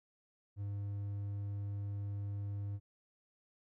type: tone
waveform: triangle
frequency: 101 Hz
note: G#2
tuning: 48 cents flat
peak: -35 dBFS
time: 0.56-2.8 s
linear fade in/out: 50 ms
effects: none